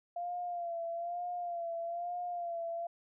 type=tone with vibrato; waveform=sine; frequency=691 Hz; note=F5; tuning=19 cents flat; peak=-35 dBFS; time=0.16-2.87 s; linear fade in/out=5 ms; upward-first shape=sine; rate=1.1 Hz; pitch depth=49 cents each way; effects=none